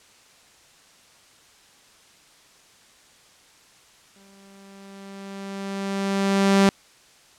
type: tone with exponential growth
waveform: sawtooth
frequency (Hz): 196.4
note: G3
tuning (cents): +4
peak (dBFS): -9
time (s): 4.16-6.69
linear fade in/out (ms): 0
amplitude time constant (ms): 550
effects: white hiss -54 dBFS RMS until 7.38 s + low-pass 8000 Hz 12 dB/octave